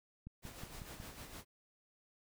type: click train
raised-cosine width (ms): 5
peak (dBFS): -35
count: 5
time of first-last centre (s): 0.27-1.001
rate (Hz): 5.47
type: noise with tremolo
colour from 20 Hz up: pink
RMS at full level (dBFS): -49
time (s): 0.42-1.45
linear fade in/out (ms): 50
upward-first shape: sine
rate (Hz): 6.6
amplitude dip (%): 50
effects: none